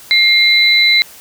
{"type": "tone pair together", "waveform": "sine", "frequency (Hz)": [2117, 3996], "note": ["C7", "B7"], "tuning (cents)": [20, 20], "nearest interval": "major seventh", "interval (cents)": 1100, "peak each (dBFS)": -10, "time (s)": [0.11, 1.02], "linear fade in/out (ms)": 0, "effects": ["white hiss -38 dBFS RMS until 1.2 s"]}